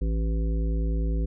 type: harmonic tone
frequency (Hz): 55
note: A1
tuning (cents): 0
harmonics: 1 / 3 / 5 / 7 / 9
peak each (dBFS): -23 / -33 / -37 / -40 / -42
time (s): 0.01-1.26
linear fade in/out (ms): 10
effects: none